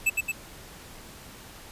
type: tone with echo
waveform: square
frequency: 2625 Hz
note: E7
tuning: 8 cents flat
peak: -20 dBFS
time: 0.06-0.1 s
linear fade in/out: 10 ms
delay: 110 ms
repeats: 2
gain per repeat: -3 dB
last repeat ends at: 0.32 s
effects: pink hiss -46 dBFS RMS until 1.71 s + resampled to 32000 Hz